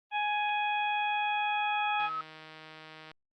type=harmonic tone; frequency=834 Hz; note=G#5; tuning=7 cents sharp; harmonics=1 / 2 / 3 / 4; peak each=-29 / -38 / -34 / -41 dBFS; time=0.11-2.1 s; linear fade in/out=50 ms
type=tone with exponential growth; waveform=sine; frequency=1284 Hz; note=E6; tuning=46 cents flat; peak=-31 dBFS; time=0.32-2.21 s; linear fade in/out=2 ms; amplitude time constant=410 ms
type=click train; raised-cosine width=0.3 ms; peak=-32 dBFS; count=176; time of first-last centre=2-3.115 s; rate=157 Hz
effects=Opus 32 kbps